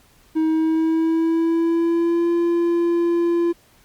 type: tone with pitch glide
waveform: triangle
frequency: 317.2 to 341.9 Hz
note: D#4 to F4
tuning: +33 to -37 cents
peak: -14 dBFS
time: 0.35-3.53 s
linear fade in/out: 20 ms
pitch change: +130 cents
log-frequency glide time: 0.47-2.31 s
effects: pink hiss -55 dBFS RMS until 3.84 s + Opus 48 kbps